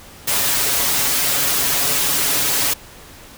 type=noise with comb filter; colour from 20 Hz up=white; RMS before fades=-18 dBFS; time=0.27-2.74 s; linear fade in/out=10 ms; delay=7.1 ms; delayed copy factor=+1; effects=pink hiss -41 dBFS RMS until 3.37 s